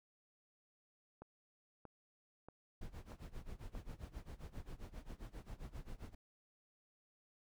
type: click train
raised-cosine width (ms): 1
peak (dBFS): -38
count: 5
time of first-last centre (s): 1.22-3.752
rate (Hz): 1.58
type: noise with tremolo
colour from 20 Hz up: brown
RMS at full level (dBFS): -46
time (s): 2.81-6.15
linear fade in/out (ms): 5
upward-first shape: sine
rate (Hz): 7.5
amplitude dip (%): 90
effects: none